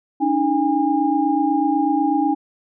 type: tone cluster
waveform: sine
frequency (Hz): 284.6 / 312.7 / 813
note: C#4 / D#4 / G#5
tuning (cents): +46 / +9 / -37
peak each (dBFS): -20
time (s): 0.2-2.35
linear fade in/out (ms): 20
effects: none